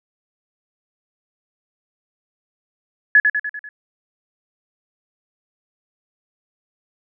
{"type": "tone with echo", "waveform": "sine", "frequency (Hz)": 1701, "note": "G#6", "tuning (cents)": 41, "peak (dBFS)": -7, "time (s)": [3.15, 3.2], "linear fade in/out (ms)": 2, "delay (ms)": 98, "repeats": 5, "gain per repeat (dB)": -5, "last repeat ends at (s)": 3.69, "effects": []}